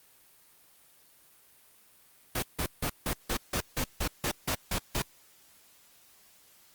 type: noise bursts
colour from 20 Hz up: pink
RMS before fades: -30 dBFS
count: 12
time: 2.35-5.022 s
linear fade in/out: 5 ms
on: 76 ms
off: 160 ms
effects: white hiss -60 dBFS RMS until 6.74 s + Opus 32 kbps